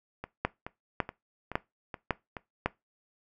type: two click trains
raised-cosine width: 0.5 ms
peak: -11 / -22 dBFS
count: 5 / 6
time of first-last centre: 0.45-2.66 / 0.24-2.368 s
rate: 1.81 / 2.35 Hz
effects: noise-tail reverb RT60 0.2 s tail -20 dB re dry